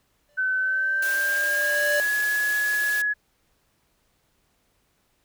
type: tone with exponential growth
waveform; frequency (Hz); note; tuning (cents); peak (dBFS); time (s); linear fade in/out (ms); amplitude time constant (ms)
square; 587.3; D5; 0; -23; 0.29-2; 0; 370
type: tone with pitch glide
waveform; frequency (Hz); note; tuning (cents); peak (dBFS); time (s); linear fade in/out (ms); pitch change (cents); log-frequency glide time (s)
sine; 1521 to 1687.7; F#6 to G#6; +47 to +27; -21; 0.37-3.14; 20; +180; 0.59-2.14
type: high-pass noise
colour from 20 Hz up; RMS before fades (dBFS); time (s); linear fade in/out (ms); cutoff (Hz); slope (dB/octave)
white; -34; 1.02-3.02; 5; 300; 24
effects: pink hiss -68 dBFS RMS until 5.24 s